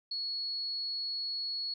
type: tone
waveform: sine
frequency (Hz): 4360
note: C#8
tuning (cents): -29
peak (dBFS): -33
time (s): 0.11-1.74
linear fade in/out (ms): 5
effects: none

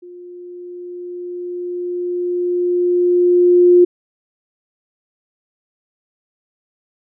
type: tone with level ramp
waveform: sine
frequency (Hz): 354.7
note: F4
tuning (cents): +27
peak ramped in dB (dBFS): -34 to -5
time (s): 0.02-3.85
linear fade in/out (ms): 10
effects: none

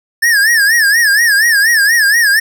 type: tone with vibrato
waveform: square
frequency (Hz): 1745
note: A6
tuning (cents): -15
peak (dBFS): -8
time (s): 0.22-2.4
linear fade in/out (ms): 10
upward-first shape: sine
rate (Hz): 4.2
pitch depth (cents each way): 150
effects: none

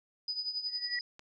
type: tone with tremolo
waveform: sine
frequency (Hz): 4978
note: D#8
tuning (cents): 0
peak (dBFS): -30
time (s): 0.28-1.01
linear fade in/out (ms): 2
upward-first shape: triangle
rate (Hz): 11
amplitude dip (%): 80
type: tone with exponential growth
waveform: sine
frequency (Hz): 1935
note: B6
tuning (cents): -36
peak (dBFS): -30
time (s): 0.66-0.99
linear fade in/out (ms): 2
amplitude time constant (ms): 70
type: click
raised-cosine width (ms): 0.2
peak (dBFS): -32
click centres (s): 1.194
effects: none

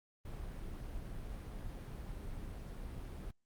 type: noise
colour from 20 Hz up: brown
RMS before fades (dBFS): -44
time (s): 0.25-3.31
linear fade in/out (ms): 5
effects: Opus 32 kbps

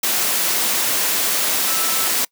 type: tone in noise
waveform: sine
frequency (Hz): 1318.5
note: E6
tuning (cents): 0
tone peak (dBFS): -29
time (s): 1.67-2.07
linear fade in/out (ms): 5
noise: white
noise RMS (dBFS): -19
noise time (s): 0.03-2.25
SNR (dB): -13
effects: noise-tail reverb RT60 0.1 s tail -25 dB re dry + high-pass 200 Hz 12 dB/octave

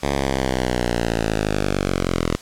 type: linear sweep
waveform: 5% pulse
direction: down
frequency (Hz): 70.8 to 40.55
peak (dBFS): -8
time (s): 0.02-2.37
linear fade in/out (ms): 20
effects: white hiss -42 dBFS RMS until 2.41 s + low-pass 8000 Hz 12 dB/octave

